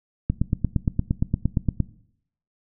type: click train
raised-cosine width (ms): 5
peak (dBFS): -8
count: 14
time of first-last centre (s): 0.3-1.803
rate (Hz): 8.65
effects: noise-tail reverb RT60 0.7 s tail -19 dB re dry